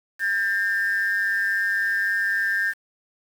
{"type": "tone pair together", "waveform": "sine", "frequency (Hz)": [1604.5, 1801], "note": ["G6", "A6"], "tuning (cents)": [40, 40], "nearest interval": "major second", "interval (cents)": 200, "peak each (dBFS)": -22, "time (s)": [0.19, 2.74], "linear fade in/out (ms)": 50, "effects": ["tanh soft clip ceiling -15 dBFS", "7-bit"]}